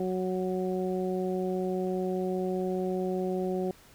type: harmonic tone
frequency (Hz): 185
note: F#3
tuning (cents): 0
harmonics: 1 / 2 / 3 / 4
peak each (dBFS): -32 / -30 / -37 / -39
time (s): 0-3.71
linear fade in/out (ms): 2
effects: pink hiss -56 dBFS RMS until 3.94 s